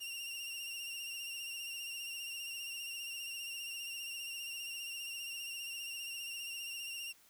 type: tone with vibrato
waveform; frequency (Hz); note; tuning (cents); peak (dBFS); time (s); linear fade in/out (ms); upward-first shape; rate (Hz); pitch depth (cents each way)
sawtooth; 2782; F7; -7; -38; 0-7.13; 20; sine; 15; 37
effects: white hiss -65 dBFS RMS until 7.29 s